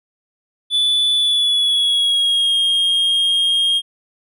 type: tone with pitch glide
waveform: triangle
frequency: 3472 to 3239 Hz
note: A7 to G#7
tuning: -24 to -44 cents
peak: -12 dBFS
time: 0.7-3.82 s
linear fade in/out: 50 ms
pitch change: -120 cents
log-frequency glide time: 1.14-2.57 s
effects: none